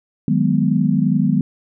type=chord; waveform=sine; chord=G# minor seventh; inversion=second; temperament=equal; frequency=155.56 / 185 / 207.7 / 246.9 Hz; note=D#3 / F#3 / G#3 / B3; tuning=0 / 0 / 0 / 0 cents; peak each=-19 dBFS; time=0.28-1.41 s; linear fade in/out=2 ms; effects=none